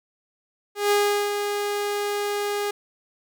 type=tone with ADSR envelope; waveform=sawtooth; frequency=410.2 Hz; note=G#4; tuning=21 cents flat; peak=-13 dBFS; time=0.75-2.71 s; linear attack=160 ms; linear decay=390 ms; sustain=-7 dB; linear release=6 ms; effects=none